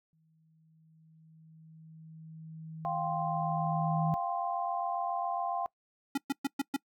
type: tone with exponential growth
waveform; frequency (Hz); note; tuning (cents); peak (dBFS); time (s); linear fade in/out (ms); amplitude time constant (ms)
sine; 159.7; D#3; +45; -27; 0.13-4.14; 0; 870
type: chord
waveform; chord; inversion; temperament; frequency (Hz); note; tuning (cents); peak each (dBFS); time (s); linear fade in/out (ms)
sine; F suspended second; none; just; 698.5 / 785.8 / 1047.7; F5 / G5 / C6; 0 / +4 / +2; -34 / -35 / -37; 2.85-5.66; 0
type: tone bursts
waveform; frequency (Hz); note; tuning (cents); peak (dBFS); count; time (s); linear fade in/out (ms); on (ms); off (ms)
square; 277.2; C#4; 0; -28; 5; 6.15-6.765; 5; 27; 120
effects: noise-tail reverb RT60 0.1 s tail -23 dB re dry